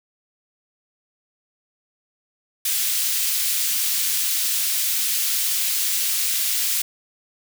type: high-pass noise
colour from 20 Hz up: white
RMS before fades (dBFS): -22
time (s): 2.65-6.82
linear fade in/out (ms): 5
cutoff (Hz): 2600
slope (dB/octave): 12
effects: none